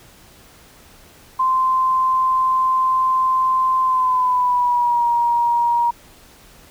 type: tone with pitch glide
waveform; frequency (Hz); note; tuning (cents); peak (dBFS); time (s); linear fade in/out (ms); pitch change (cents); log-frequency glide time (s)
sine; 1039 to 947.3; C6 to A#5; -12 to +28; -14; 1.39-5.91; 10; -160; 3.83-5.06
effects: pink hiss -47 dBFS RMS until 6.7 s